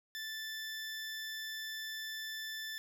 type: tone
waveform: 20% pulse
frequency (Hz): 1760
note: A6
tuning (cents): 0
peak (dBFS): -35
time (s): 0.15-2.78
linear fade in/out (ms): 0
effects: none